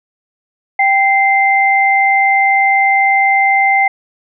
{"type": "tone pair together", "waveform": "sine", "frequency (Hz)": [784, 2082], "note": ["G5", "C7"], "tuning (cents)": [0, -9], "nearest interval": "octave + perfect fourth", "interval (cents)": 1691, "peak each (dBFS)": -11, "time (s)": [0.79, 3.88], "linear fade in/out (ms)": 5, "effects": []}